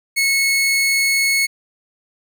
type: tone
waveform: sawtooth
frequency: 2192 Hz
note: C#7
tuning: 20 cents flat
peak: -11 dBFS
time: 0.16-1.47 s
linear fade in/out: 20 ms
effects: none